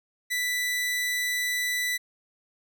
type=tone; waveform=sawtooth; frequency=1980 Hz; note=B6; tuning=4 cents sharp; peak=-22 dBFS; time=0.3-1.98 s; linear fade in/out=20 ms; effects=none